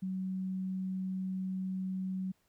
sine tone, 187.8 Hz, F#3, 26 cents sharp, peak -33 dBFS, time 0.02-2.32 s, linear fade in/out 10 ms, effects pink hiss -74 dBFS RMS until 2.48 s

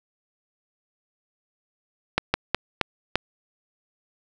slowing click train, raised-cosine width 0.3 ms, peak -3 dBFS, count 5, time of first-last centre 2.18-3.156 s, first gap 160 ms, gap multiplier 1.29, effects none

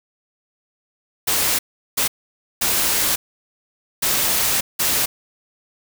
white noise bursts at uneven times, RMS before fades -19 dBFS, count 5, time 1.27-1.59 / 1.97-2.08 / 2.61-3.16 / 4.02-4.61 / 4.79-5.06 s, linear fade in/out 10 ms, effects none

